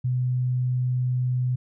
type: tone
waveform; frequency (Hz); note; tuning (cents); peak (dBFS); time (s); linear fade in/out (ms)
sine; 125.9; B2; +34; -21; 0.04-1.56; 10
effects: none